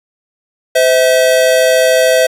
square tone pair together, 513.5 / 647 Hz, C5 / E5, -33 / -32 cents, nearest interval major third, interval 401 cents, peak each -11 dBFS, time 0.75-2.27 s, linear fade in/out 10 ms, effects resampled to 32000 Hz

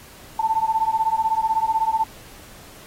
sine beating tone pair, 880 / 896 Hz, A5 / A5, 0 / +31 cents, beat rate 16 Hz, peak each -21 dBFS, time 0.39-2.04 s, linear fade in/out 5 ms, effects pink hiss -45 dBFS RMS until 2.86 s + AAC 48 kbps

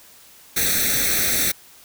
white noise with comb filter, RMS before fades -20 dBFS, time 0.56-1.52 s, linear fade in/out 10 ms, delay 0.5 ms, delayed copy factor +0.9, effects white hiss -48 dBFS RMS until 1.84 s

